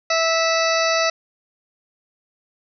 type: harmonic tone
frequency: 655 Hz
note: E5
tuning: 11 cents flat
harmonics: 1 / 2 / 3 / 4 / 6 / 7 / 8 / 9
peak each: -20 / -23 / -25 / -26 / -28 / -28 / -29 / -30 dBFS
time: 0.1-1.1 s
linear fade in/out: 5 ms
effects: none